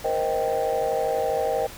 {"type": "chord", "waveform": "sine", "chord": "C minor seventh", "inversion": "third", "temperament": "just", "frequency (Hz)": [470.9, 523.3, 627.9, 784.9], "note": ["Bb4", "C5", "Eb5", "G5"], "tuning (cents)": [18, 0, 16, 2], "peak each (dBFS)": -26, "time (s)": [0.04, 1.67], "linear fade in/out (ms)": 10, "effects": ["tanh soft clip ceiling -15 dBFS", "pink hiss -41 dBFS RMS until 1.77 s"]}